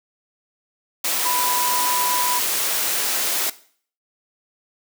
sine tone in noise, 987.8 Hz, B5, in tune, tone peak -22 dBFS, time 1.25-2.39 s, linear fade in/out 5 ms, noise white, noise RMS -22 dBFS, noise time 1.04-3.5 s, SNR -3 dB, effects noise-tail reverb RT60 0.5 s tail -17 dB re dry + high-pass 300 Hz 12 dB/octave

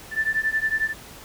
sine beating tone pair, 1760 / 1771 Hz, A6 / A6, 0 / +11 cents, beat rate 11 Hz, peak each -24 dBFS, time 0.11-0.94 s, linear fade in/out 50 ms, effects pink hiss -43 dBFS RMS until 1.24 s

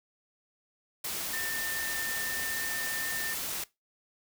sine tone in noise, 1802 Hz, A6, 41 cents sharp, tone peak -35 dBFS, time 1.33-3.34 s, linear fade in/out 5 ms, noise white, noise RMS -35 dBFS, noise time 1.04-3.64 s, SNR -3 dB, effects noise-tail reverb RT60 0.2 s tail -20 dB re dry

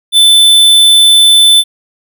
square tone, 3520 Hz, A7, in tune, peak -3 dBFS, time 0.12-1.64 s, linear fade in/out 50 ms, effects none

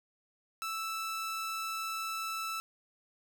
sawtooth tone, 1319 Hz, E6, 1 cent sharp, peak -31 dBFS, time 0.62-2.6 s, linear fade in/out 0 ms, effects none

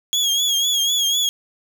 30% pulse tone with vibrato, 3322 Hz, G#7, in tune, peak -14 dBFS, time 0.13-1.29 s, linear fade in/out 0 ms, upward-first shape triangle, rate 4 Hz, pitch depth 77 cents each way, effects 9-bit

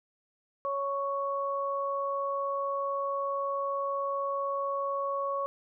sine tone pair together, 555.5 / 1111 Hz, C#5 / C#6, +4 / +4 cents, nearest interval octave, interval 1200 cents, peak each -32 / -31 dBFS, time 0.65-5.46 s, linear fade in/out 0 ms, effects none

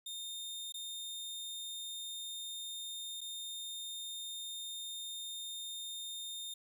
sawtooth tone with dropouts, 3645 Hz, A#7, 40 cents flat, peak -38 dBFS, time 0.06-6.54 s, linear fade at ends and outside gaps 5 ms, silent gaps 0.723-0.741 / 3.208-3.213 s, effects none

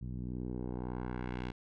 10% pulse tone with low-pass filter sweep, 61.7 Hz, B1, 1 cent flat, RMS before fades -39 dBFS, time 0.01-1.52 s, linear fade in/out 10 ms, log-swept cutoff 140 to 3500 Hz, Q 1.1, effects none

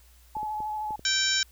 sine tone with vibrato, 854 Hz, G#5, 48 cents sharp, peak -29 dBFS, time 0.35-0.96 s, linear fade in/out 5 ms, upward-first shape square, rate 13 Hz, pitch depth 15 cents each way
clicks, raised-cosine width 2 ms, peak -30 dBFS, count 5, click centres 0.368 / 0.431 / 0.604 / 0.907 / 0.994 s
harmonic tone, 777 Hz, G5, 16 cents flat, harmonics 2 / 3 / 4 / 5 / 6 / 7 / 8 / 9, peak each -29 / -35 / -32 / -29 / -37 / -28 / -39 / -31 dBFS, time 1.05-1.43 s, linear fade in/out 2 ms
effects added 60 Hz sine -54 dBFS peak until 1.51 s + white hiss -60 dBFS RMS until 1.51 s

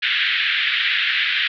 pink band-pass noise, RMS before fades -20 dBFS, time 0.02-1.48 s, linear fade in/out 10 ms, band 1600 to 3700 Hz, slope 48 dB/octave, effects none

